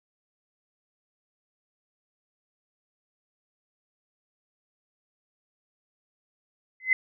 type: tone with exponential growth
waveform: sine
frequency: 2045 Hz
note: C7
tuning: 40 cents flat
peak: -14 dBFS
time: 6.8-6.93 s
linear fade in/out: 2 ms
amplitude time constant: 28 ms
effects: none